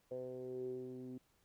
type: tone with low-pass filter sweep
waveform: 10% pulse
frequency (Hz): 127.4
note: C3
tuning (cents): -46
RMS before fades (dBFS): -45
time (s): 0.11-1.18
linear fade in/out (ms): 5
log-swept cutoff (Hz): 510 to 290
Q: 7.6
effects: pink hiss -75 dBFS RMS until 1.44 s